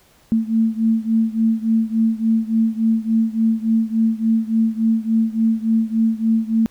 sine beating tone pair, 222.8 / 226.3 Hz, A3 / A3, +22 / +49 cents, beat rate 3.5 Hz, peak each -17 / -19 dBFS, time 0.32-6.66 s, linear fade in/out 0 ms, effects pink hiss -54 dBFS RMS until 6.7 s

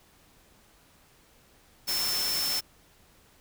sine tone in noise, 5320 Hz, E8, 15 cents sharp, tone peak -28 dBFS, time 1.87-2.61 s, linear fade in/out 20 ms, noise white, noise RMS -32 dBFS, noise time 1.87-2.61 s, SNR +1 dB, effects pink hiss -60 dBFS RMS until 3.4 s

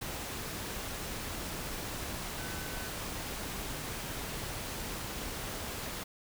sine tone in noise, 1516 Hz, F#6, 42 cents sharp, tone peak -47 dBFS, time 2.38-2.89 s, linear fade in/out 10 ms, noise pink, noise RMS -39 dBFS, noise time 0.01-6.04 s, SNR -11 dB, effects none

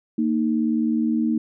sine tone pair together, 230 / 309.5 Hz, A#3 / D#4, -23 / -9 cents, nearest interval perfect fourth, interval 514 cents, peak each -20 / -23 dBFS, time 0.18-1.38 s, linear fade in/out 5 ms, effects none

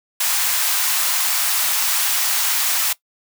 white high-pass noise, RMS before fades -19 dBFS, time 0.2-2.93 s, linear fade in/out 5 ms, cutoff 770 Hz, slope 24 dB/octave, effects noise-tail reverb RT60 0.1 s tail -19 dB re dry

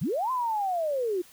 sine linear two-way sweep, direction up then down, 110.6 to 1046.5 to 339.8 Hz, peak -25 dBFS, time 0.01-1.22 s, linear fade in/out 10 ms, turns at 0.31 s, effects white hiss -54 dBFS RMS until 1.32 s

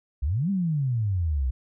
sine exponential two-way sweep, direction up then down, 60.8 to 203.4 to 60.8 Hz, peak -22 dBFS, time 0.22-1.51 s, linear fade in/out 10 ms, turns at 0.5 s, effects none

